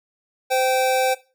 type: tone pair together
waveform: square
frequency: 516.9 / 777 Hz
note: C5 / G5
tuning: -21 / -16 cents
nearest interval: perfect fifth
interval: 705 cents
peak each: -21 dBFS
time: 0.5-1.15 s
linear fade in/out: 20 ms
effects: noise-tail reverb RT60 0.3 s tail -17 dB re dry